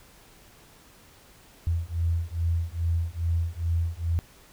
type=beating tone pair; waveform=sine; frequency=82.8 / 85.2 Hz; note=E2 / F2; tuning=+8 / -42 cents; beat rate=2.4 Hz; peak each=-27 dBFS; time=1.67-4.19 s; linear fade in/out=0 ms; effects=pink hiss -54 dBFS RMS until 4.52 s

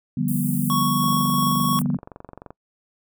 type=chord; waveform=sine; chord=G dominant seventh; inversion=second; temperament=equal with one note detuned; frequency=146.83 / 174.61 / 196 / 243.1 Hz; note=D3 / F3 / G3 / B3; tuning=0 / 0 / 0 / -27 cents; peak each=-25 / -27 / -26 / -24 dBFS; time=0.17-1.97 s; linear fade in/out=5 ms
type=high-pass noise; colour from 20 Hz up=pink; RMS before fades=-32 dBFS; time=0.28-1.82 s; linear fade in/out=2 ms; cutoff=8900 Hz; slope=48 dB/octave
type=tone with tremolo; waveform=square; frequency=1109 Hz; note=C#6; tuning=in tune; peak=-21 dBFS; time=0.7-1.79 s; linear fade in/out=0 ms; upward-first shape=sine; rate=3 Hz; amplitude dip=25%
type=click train; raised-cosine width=1 ms; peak=-24 dBFS; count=35; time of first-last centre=1.04-2.506 s; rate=23.2 Hz
effects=noise-tail reverb RT60 0.1 s tail -25 dB re dry

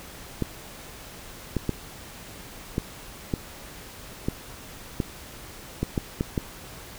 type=clicks; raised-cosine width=3 ms; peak=-11 dBFS; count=11; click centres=0.423 / 1.567 / 1.693 / 2.781 / 3.338 / 4.285 / 5.002 / 5.83 / 5.978 / 6.209 / 6.378 s; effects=pink hiss -43 dBFS RMS until 6.98 s

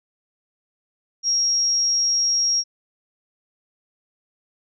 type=tone; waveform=sine; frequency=5600 Hz; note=F8; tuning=4 cents sharp; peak=-17 dBFS; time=1.23-2.64 s; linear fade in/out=50 ms; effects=none

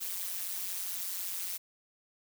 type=noise with amplitude modulation; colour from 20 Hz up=blue; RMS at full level=-33 dBFS; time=0-1.58 s; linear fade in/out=20 ms; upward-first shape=sine; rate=184 Hz; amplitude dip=90%; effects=none

